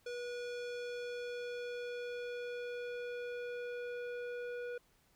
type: tone with low-pass filter sweep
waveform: square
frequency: 485.4 Hz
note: B4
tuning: 30 cents flat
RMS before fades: -42 dBFS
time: 0.06-4.78 s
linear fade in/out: 5 ms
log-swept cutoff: 5400 to 1900 Hz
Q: 1
effects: pink hiss -71 dBFS RMS until 5.15 s